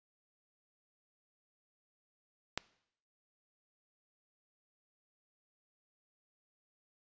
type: click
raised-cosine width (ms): 0.2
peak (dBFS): -15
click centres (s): 2.576
effects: noise-tail reverb RT60 0.7 s tail -21 dB re dry + resampled to 16000 Hz